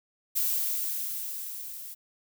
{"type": "noise with level ramp", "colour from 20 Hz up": "violet", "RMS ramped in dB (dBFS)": [-26, -42], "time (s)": [0.35, 1.95], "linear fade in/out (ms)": 20, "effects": []}